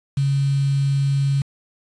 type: tone with quantisation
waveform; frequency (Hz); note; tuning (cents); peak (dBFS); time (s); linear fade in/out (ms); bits
sine; 138.59; C#3; 0; -16; 0.17-1.42; 5; 6
effects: resampled to 22050 Hz